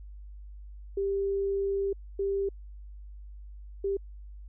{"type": "tone bursts at uneven times", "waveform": "sine", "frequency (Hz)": 394.7, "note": "G4", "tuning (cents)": 12, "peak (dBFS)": -26, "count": 3, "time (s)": [[0.97, 1.93], [2.19, 2.49], [3.84, 3.97]], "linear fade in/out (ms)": 5, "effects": ["added 50 Hz sine -42 dBFS peak until 4.48 s"]}